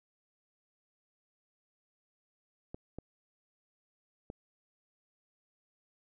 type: clicks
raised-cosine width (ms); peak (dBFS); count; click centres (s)
2; -28; 3; 2.745 / 2.986 / 4.301
effects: none